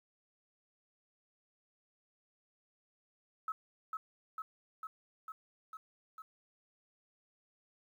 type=tone with echo; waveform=sine; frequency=1293 Hz; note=E6; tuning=34 cents flat; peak=-34 dBFS; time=3.48-3.52 s; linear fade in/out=2 ms; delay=450 ms; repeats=6; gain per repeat=-2 dB; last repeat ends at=6.22 s; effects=11-bit